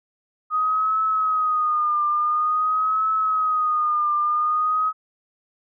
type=tone with vibrato; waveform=sine; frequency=1245 Hz; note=D#6; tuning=1 cent sharp; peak=-18 dBFS; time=0.5-4.93 s; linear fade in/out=50 ms; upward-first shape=triangle; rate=0.48 Hz; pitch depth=75 cents each way; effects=none